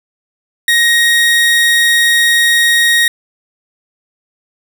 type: tone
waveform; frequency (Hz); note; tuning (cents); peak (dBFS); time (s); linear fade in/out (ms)
30% pulse; 1877; A#6; +11; -5; 0.68-3.08; 2
effects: none